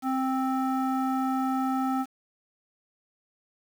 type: tone with low-pass filter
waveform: square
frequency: 262.7 Hz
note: C4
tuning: 7 cents sharp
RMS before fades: -27 dBFS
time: 0.02-2.06 s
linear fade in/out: 50 ms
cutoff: 1100 Hz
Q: 9.8
effects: 8-bit